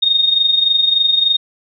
sine tone with amplitude modulation, 3700 Hz, A#7, 14 cents flat, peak -8 dBFS, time 0.02-1.37 s, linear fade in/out 10 ms, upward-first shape sine, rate 23.4 Hz, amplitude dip 65%, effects none

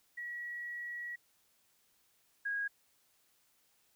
sine tone pair in turn, 1922 / 1641.6 Hz, B6 / G#6, -48 / -21 cents, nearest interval minor third, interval 273 cents, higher first, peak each -39 / -33 dBFS, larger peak second, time 0.17-1.16 / 2.45-2.68 s, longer first, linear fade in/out 10 ms, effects white hiss -72 dBFS RMS until 3.95 s

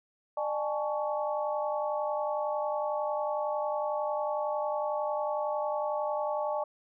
sine tone cluster, 601 / 821 / 872 / 1120 Hz, D5 / G#5 / A5 / C#6, +40 / -20 / -16 / +18 cents, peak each -31 / -36 / -35 / -38 dBFS, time 0.37-6.64 s, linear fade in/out 5 ms, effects none

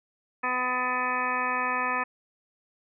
harmonic tone, 251.6 Hz, B3, 32 cents sharp, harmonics 1 / 2 / 3 / 4 / 5 / 7 / 8 / 9 / 10, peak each -39 / -38 / -36 / -30 / -31 / -31 / -42 / -38 / -35 dBFS, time 0.43-2.04 s, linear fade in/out 10 ms, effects none

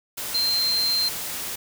sine tone in noise, 4149 Hz, C8, 15 cents flat, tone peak -20 dBFS, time 0.34-1.09 s, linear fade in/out 10 ms, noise white, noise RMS -31 dBFS, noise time 0.17-1.56 s, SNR +8 dB, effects none

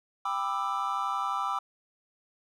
triangle chord, E minor seventh, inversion first, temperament just, 791.1 / 988.9 / 1186.7 / 1318.5 Hz, G5 / B5 / D6 / E6, +16 / +2 / +18 / 0 cents, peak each -33 / -33 / -30 / -32 dBFS, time 0.25-1.59 s, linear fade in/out 5 ms, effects none

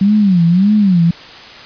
sine tone with vibrato, 188.9 Hz, F#3, 36 cents sharp, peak -7 dBFS, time 0.01-1.11 s, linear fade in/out 5 ms, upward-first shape sine, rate 1.7 Hz, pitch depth 210 cents each way, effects white hiss -34 dBFS RMS until 1.65 s + resampled to 11025 Hz

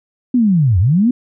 sine linear two-way sweep, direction down then up, 257.9 to 82.41 to 257.9 Hz, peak -9 dBFS, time 0.34-1.11 s, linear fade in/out 5 ms, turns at 0.79 s, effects none

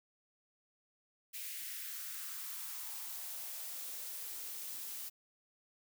blue noise with high-pass filter sweep, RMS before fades -44 dBFS, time 1.33-5.1 s, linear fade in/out 20 ms, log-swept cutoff 2300 to 220 Hz, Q 2.3, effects none

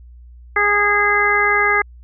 harmonic tone, 411.4 Hz, G#4, 16 cents flat, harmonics 1 / 2 / 3 / 4 / 5, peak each -22 / -23 / -19 / -18 / -17 dBFS, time 0.56-1.82 s, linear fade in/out 5 ms, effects added 60 Hz sine -38 dBFS peak until 2.03 s

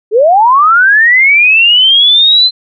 sine linear sweep, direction up, 398.2 to 4108 Hz, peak -3 dBFS, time 0.11-2.51 s, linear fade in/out 50 ms, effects none

